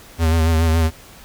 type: tone with vibrato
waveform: square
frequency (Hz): 81.3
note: E2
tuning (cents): -23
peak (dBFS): -14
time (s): 0.18-0.91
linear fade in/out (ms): 50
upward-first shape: sine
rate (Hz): 7.1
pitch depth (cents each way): 42
effects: pink hiss -43 dBFS RMS until 1.24 s